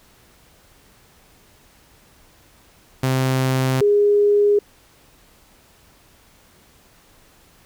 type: tone pair in turn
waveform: sawtooth / sine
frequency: 130.81 / 411.1 Hz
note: C3 / G#4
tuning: 0 / -18 cents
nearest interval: octave + minor sixth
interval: 1982 cents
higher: second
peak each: -13 / -12 dBFS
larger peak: second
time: 3.03-3.81 / 3.81-4.59 s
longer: neither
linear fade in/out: 5 ms
effects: pink hiss -53 dBFS RMS until 7.65 s